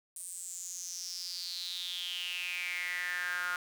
sawtooth tone with high-pass filter sweep, 178.2 Hz, F3, 35 cents sharp, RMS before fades -38 dBFS, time 0.16-3.56 s, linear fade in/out 2 ms, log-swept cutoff 9100 to 1400 Hz, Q 7.7, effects none

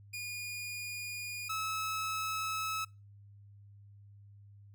sawtooth tone pair in turn, 2440 / 1296.1 Hz, D#7 / E6, -34 / -30 cents, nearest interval major seventh, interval 1096 cents, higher first, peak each -35 / -30 dBFS, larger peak second, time 0.13-1.49 / 1.49-2.85 s, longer neither, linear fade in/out 10 ms, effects noise-tail reverb RT60 0.3 s tail -25 dB re dry + added 101 Hz sine -53 dBFS peak until 4.74 s

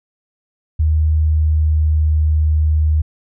sine tone with pitch glide, 77.78 to 77.15 Hz, D#2 to D#2, 0 to -14 cents, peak -11 dBFS, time 0.79-3.02 s, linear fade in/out 10 ms, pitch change -14 cents, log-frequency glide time 1.14-2.11 s, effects none

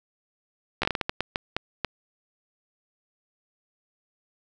slowing click train, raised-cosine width 0.3 ms, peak -9 dBFS, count 12, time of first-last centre 0.82-1.847 s, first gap 13 ms, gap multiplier 1.36, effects none

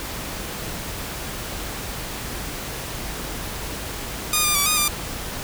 5% pulse tone with pitch steps, 1225 / 1200 / 1151 / 1234 / 1192 Hz, D#6 / D6 / D6 / D#6 / D6, -27 / +37 / -35 / -15 / +25 cents, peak -6 dBFS, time 4.33-4.88 s, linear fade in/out 2 ms, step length 110 ms, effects added 50 Hz sine -39 dBFS peak until 5.43 s + pink hiss -31 dBFS RMS until 5.43 s

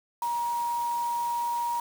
sine tone in noise, 948 Hz, A#5, 29 cents sharp, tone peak -26 dBFS, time 0.22-1.8 s, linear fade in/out 2 ms, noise white, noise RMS -44 dBFS, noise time 0.22-1.8 s, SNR +15 dB, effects none

